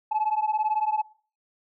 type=beating tone pair; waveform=sine; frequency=851 / 869 Hz; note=G#5 / A5; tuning=+42 / -22 cents; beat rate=18 Hz; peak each=-24 dBFS; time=0.11-1.02 s; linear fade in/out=10 ms; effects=noise-tail reverb RT60 0.4 s tail -19 dB re dry + tanh soft clip ceiling -18 dBFS